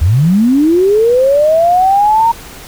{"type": "linear sweep", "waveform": "sine", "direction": "up", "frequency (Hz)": [70.4, 932.3], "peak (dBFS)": -6, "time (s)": [0.01, 2.32], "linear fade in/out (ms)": 10, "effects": ["pink hiss -32 dBFS RMS until 2.67 s"]}